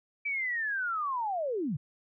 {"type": "linear sweep", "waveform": "sine", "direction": "down", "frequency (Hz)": [2325, 118.8], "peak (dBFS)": -29, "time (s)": [0.25, 1.77], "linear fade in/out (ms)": 10, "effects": []}